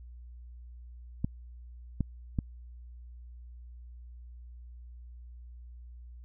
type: clicks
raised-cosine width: 5 ms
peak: -16 dBFS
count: 3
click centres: 1.245 / 2.007 / 2.388 s
effects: added 60 Hz sine -45 dBFS peak until 6.24 s